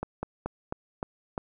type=slowing click train; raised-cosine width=1 ms; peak=-17 dBFS; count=6; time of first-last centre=0.03-1.378 s; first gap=200 ms; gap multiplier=1.15; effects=none